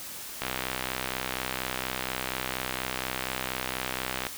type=click train; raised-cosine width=0.3 ms; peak=-13 dBFS; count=248; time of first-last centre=0.42-4.267 s; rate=64.2 Hz; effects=white hiss -40 dBFS RMS until 4.37 s